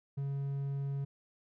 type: tone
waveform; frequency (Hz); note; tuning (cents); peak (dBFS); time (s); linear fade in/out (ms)
triangle; 139; C#3; +5; -31; 0.17-1.05; 10
effects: none

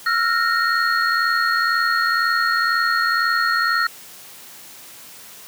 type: tone cluster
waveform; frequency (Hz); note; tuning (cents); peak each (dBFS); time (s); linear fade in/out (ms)
sine; 1337 / 1419 / 1851 / 4289; E6 / F6 / A#6 / C8; +24 / +27 / -13 / +42; -21 / -21 / -21 / -26; 0.06-3.87; 5
effects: white hiss -41 dBFS RMS until 5.47 s + high-pass 100 Hz 12 dB/octave

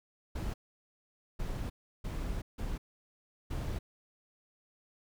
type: noise bursts at uneven times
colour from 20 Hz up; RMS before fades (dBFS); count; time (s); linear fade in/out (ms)
brown; -36; 5; 0.35-0.54 / 1.39-1.7 / 2.04-2.42 / 2.58-2.78 / 3.5-3.79; 10
effects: none

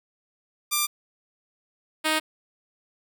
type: tone pair in turn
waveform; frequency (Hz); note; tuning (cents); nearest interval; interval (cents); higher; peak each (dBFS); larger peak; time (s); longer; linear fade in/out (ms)
5% pulse; 1188 / 312.4; D6 / D#4; +20 / +7; octave + major seventh; 2313; first; -10; neither; 0.71-0.87 / 2.04-2.2; neither; 20
effects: none

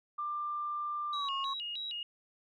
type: tone with pitch glide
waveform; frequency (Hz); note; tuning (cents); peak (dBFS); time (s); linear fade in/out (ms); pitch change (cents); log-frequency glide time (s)
sine; 1189 to 1090.3; D6 to C#6; +21 to -29; -33; 0.18-1.54; 10; -150; 1.12-1.32
type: tone with vibrato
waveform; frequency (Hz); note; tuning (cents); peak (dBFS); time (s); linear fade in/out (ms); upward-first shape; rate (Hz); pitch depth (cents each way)
sine; 3324; G#7; +1; -36; 1.13-2.03; 2; square; 3.2; 260
effects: tanh soft clip ceiling -24 dBFS

